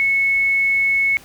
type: tone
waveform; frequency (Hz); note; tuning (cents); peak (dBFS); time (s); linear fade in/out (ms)
sine; 2200; C#7; -14; -14; 0-1.17; 0
effects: pink hiss -44 dBFS RMS until 1.24 s